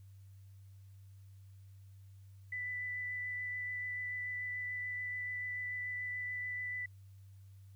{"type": "tone with vibrato", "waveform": "sine", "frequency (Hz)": 1987, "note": "B6", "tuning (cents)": 10, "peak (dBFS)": -37, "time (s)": [2.52, 6.86], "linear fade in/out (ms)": 5, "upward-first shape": "triangle", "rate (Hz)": 6.9, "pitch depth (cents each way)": 11, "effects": ["added 97 Hz sine -53 dBFS peak until 7.75 s", "white hiss -75 dBFS RMS until 7.75 s"]}